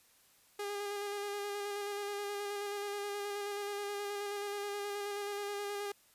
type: tone with vibrato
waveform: sawtooth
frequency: 407 Hz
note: G#4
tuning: 35 cents flat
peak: -33 dBFS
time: 0.59-5.92 s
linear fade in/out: 5 ms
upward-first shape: square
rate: 9.4 Hz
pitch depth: 17 cents each way
effects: white hiss -66 dBFS RMS until 6.14 s + resampled to 32000 Hz